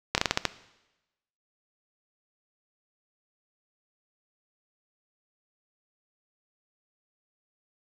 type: slowing click train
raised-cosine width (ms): 0.2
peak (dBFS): -4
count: 7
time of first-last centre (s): 0.15-0.453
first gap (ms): 29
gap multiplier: 1.22
effects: noise-tail reverb RT60 1.0 s tail -17 dB re dry